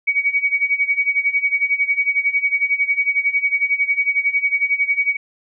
sine tone with tremolo, 2257 Hz, C#7, 31 cents sharp, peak -12 dBFS, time 0.07-5.17 s, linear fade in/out 10 ms, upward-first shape sine, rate 11 Hz, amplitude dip 85%, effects none

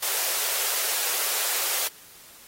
white high-pass noise, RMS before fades -26 dBFS, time 0.02-1.88 s, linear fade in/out 10 ms, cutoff 380 Hz, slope 48 dB/octave, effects white hiss -49 dBFS RMS until 2.47 s + AAC 48 kbps

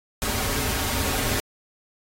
pink noise with comb filter, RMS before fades -25 dBFS, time 0.22-1.4 s, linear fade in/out 0 ms, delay 5.9 ms, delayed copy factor -0.85, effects AAC 48 kbps

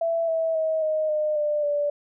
sine tone with pitch steps, 665 / 650.6 / 636.4 / 622.6 / 609.1 / 595.9 / 582.9 Hz, E5 / E5 / D#5 / D#5 / D#5 / D5 / D5, +15 / -23 / +39 / +1 / -37 / +25 / -13 cents, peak -21 dBFS, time 0.01-1.9 s, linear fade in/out 5 ms, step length 270 ms, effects none

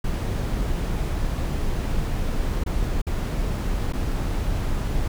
brown noise with dropouts, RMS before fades -24 dBFS, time 0.04-5.08 s, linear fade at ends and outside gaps 5 ms, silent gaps 2.638-2.662 / 3.017-3.067 / 3.925-3.933 s, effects none

